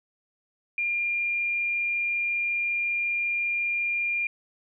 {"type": "tone with frequency modulation", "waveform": "sine", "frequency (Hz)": 2400, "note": "D7", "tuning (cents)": 37, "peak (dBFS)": -24, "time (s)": [0.78, 4.27], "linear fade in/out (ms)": 2, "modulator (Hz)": 25.4, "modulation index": 0.23, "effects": []}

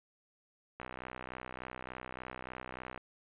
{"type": "click train", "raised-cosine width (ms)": 0.5, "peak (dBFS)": -27, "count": 139, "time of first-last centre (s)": [0.8, 2.977], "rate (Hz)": 63.4, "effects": ["resampled to 8000 Hz"]}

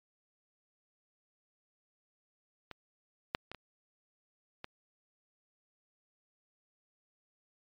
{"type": "clicks", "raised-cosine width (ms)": 0.3, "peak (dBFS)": [-27, -14, -26, -29, -25], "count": 5, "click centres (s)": [2.713, 3.349, 3.516, 3.547, 4.644], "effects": ["MP3 96 kbps"]}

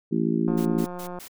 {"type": "harmonic tone", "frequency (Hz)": 56.1, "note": "A1", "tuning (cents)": 34, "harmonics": [3, 4, 5, 6, 7], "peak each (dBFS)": [-27, -25, -29, -27, -31], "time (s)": [0.11, 0.86], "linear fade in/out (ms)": 20}
{"type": "click train", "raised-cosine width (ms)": 1, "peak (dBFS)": -23, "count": 127, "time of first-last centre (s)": [0.48, 1.188], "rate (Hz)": 178}
{"type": "noise bursts", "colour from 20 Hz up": "white", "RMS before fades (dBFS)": -42, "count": 4, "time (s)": [0.57, 1.282], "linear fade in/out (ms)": 10, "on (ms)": 88, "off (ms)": 120}
{"effects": []}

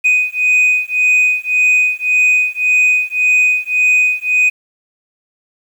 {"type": "beating tone pair", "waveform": "sine", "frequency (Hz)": [2494, 2495.8], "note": ["D#7", "D#7"], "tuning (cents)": [3, 5], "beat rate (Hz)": 1.8, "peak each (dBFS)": -11, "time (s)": [0.04, 4.5], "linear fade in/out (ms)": 20, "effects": ["tanh soft clip ceiling -7 dBFS", "7-bit"]}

